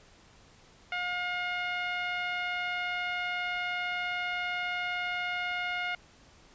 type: tone with low-pass filter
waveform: 10% pulse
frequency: 715 Hz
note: F5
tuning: 41 cents sharp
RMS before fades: -33 dBFS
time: 0.92-5.95 s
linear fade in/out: 2 ms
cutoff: 2200 Hz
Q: 1.7
effects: pink hiss -58 dBFS RMS until 6.54 s + resampled to 16000 Hz